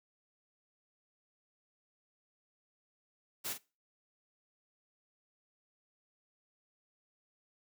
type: noise with echo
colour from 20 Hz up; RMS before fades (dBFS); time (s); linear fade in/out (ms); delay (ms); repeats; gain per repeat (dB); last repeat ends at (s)
white; -38; 3.44-3.54; 20; 44; 1; -8; 3.584
effects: noise-tail reverb RT60 0.3 s tail -21 dB re dry + high-pass 80 Hz 12 dB/octave